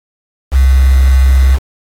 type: tone with quantisation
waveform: sine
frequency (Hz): 66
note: C2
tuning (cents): +16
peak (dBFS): -4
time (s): 0.51-1.59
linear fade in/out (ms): 50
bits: 4
effects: AAC 48 kbps